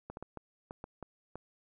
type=clicks; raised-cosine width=1 ms; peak=-28 dBFS; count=8; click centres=0.1 / 0.171 / 0.226 / 0.373 / 0.709 / 0.841 / 1.027 / 1.356 s; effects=none